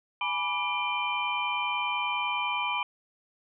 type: tone cluster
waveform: sine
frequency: 831 / 981 / 1171 / 2383 / 3069 Hz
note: G#5 / B5 / D6 / D7 / G7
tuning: +1 / -12 / -5 / +25 / -37 cents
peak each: -37 / -31 / -36 / -31 / -36 dBFS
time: 0.21-2.83 s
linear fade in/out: 2 ms
effects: none